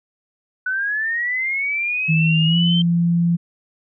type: linear sweep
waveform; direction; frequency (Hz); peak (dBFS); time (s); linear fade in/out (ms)
sine; up; 1484 to 3136; -19; 0.66-2.82; 5
type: tone with pitch glide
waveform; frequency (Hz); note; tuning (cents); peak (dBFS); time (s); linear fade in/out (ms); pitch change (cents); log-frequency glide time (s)
sine; 160.4 to 170.92; E3 to F3; -47 to -37; -14; 2.08-3.37; 20; +110; 2.46-2.57
effects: none